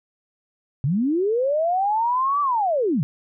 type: linear two-way sweep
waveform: sine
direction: up then down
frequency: 122.8 to 1174.7 to 122.8 Hz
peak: -18 dBFS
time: 0.84-3.03 s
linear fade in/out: 0 ms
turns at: 2.41 s
effects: none